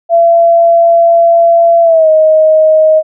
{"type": "tone with pitch glide", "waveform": "sine", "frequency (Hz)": [676, 627.1], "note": ["E5", "D#5"], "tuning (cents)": [43, 13], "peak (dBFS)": -3, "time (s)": [0.09, 3.03], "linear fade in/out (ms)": 50, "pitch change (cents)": -130, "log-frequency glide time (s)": [1.82, 2.09], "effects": []}